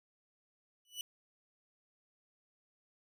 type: tone with exponential growth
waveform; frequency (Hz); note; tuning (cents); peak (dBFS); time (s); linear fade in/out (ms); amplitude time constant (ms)
sawtooth; 2960; F#7; 0; -32; 0.85-1.01; 1; 33
effects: none